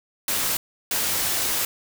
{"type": "noise bursts at uneven times", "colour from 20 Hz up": "white", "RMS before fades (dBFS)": -24, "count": 2, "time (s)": [[0.28, 0.57], [0.91, 1.65]], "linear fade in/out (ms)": 2, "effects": []}